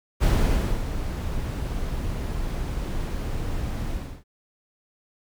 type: noise with ADSR envelope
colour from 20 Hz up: brown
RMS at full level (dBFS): -17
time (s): 0.2-4.24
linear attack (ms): 33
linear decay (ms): 590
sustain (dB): -11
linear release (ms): 330
effects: none